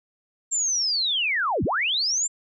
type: linear two-way sweep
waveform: sine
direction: down then up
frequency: 7459 to 61.74 to 7459 Hz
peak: -21 dBFS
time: 0.51-2.28 s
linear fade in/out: 20 ms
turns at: 1.64 s
effects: none